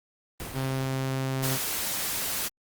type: noise with exponential decay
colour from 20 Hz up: pink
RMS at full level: -35 dBFS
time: 0.4-1.74 s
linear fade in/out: 0 ms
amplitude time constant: 290 ms
type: tone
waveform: sawtooth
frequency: 132.8 Hz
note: C3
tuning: 26 cents sharp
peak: -23 dBFS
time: 0.53-1.59 s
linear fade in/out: 50 ms
type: noise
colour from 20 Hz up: white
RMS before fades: -30 dBFS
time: 1.42-2.49 s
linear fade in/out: 20 ms
effects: Opus 32 kbps